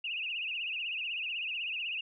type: tone with vibrato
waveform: sine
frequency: 2682 Hz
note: E7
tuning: 29 cents sharp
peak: -33 dBFS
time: 0.04-2.01 s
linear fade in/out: 5 ms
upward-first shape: triangle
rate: 16 Hz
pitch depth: 160 cents each way
effects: none